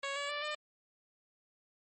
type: tone with pitch steps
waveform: 10% pulse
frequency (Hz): 554.4 / 569.7 / 585.3 / 601.4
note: C#5 / C#5 / D5 / D5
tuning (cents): 0 / +47 / -6 / +41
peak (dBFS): -27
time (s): 0.03-0.55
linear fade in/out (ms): 5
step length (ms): 130
effects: MP3 32 kbps